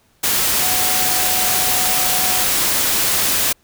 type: tone in noise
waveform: sine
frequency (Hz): 740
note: F#5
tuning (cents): 0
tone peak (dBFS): -26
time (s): 0.62-2.44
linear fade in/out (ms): 10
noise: white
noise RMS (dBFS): -17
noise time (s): 0.23-3.53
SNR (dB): -12
effects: pink hiss -58 dBFS RMS until 3.63 s